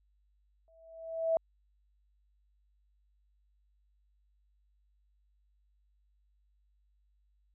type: tone with exponential growth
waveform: sine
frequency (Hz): 654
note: E5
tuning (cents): -14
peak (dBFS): -23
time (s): 0.68-1.37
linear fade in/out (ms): 1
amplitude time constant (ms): 150
effects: added 50 Hz sine -68 dBFS peak until 7.54 s